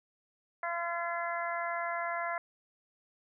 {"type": "harmonic tone", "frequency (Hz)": 341.5, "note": "F4", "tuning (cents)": -39, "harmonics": [2, 3, 4, 5, 6], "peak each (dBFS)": [-36, -38, -39, -40, -41], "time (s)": [0.63, 2.38], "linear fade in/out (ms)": 2, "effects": []}